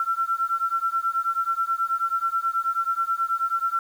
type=beating tone pair; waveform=sine; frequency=1348 / 1357.3 Hz; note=E6 / F6; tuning=+38 / -50 cents; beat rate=9.3 Hz; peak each=-25 dBFS; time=0-3.79 s; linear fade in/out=2 ms; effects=8-bit